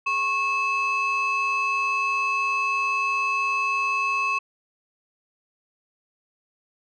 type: tone pair together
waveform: sine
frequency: 1095 / 2604 Hz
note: C#6 / E7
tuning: -22 / -22 cents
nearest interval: octave + minor third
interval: 1500 cents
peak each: -22 dBFS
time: 0.06-4.39 s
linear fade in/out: 10 ms
effects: tanh soft clip ceiling -18 dBFS